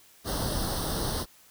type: noise with comb filter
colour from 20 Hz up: pink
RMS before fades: -30 dBFS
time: 0.24-1.26 s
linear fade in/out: 50 ms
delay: 0.21 ms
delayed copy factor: +0.9
effects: white hiss -57 dBFS RMS until 1.5 s